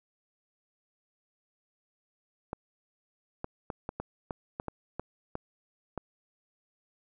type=clicks; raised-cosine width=1 ms; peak=-20 dBFS; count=11; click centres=2.531 / 3.444 / 3.702 / 3.891 / 4 / 4.308 / 4.599 / 4.683 / 4.996 / 5.354 / 5.977 s; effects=none